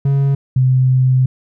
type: tone pair in turn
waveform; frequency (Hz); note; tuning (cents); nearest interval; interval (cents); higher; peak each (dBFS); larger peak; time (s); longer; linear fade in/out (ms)
triangle / sine; 138.59 / 129.15; C#3 / C3; 0 / -22; minor second; 122; first; -9 / -9; neither; 0.05-0.35 / 0.56-1.26; second; 5
effects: none